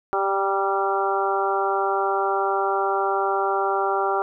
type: harmonic tone with a mistuned harmonic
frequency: 196 Hz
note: G3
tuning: in tune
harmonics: 2 / 3 / 4 / 5 / 6 / 7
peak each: -25 / -30 / -24 / -30 / -28 / -28 dBFS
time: 0.13-4.22 s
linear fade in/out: 0 ms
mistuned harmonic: 5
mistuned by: -33 cents
effects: none